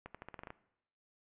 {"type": "accelerating click train", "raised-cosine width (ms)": 0.5, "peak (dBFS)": -30, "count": 9, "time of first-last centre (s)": [0.06, 0.504], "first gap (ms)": 86, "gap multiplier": 0.87, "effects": ["noise-tail reverb RT60 0.8 s tail -18 dB re dry", "resampled to 8000 Hz"]}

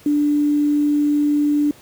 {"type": "tone with quantisation", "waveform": "sine", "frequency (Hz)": 293.7, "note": "D4", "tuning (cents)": 0, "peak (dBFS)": -14, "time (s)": [0.06, 1.71], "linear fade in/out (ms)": 2, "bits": 7, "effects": ["pink hiss -47 dBFS RMS until 1.81 s", "high-pass 60 Hz 12 dB/octave"]}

